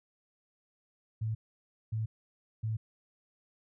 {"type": "tone bursts", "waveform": "sine", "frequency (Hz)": 110.3, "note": "A2", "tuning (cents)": 5, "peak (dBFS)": -30, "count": 3, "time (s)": [1.21, 2.77], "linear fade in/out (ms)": 10, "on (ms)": 140, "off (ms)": 570, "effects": []}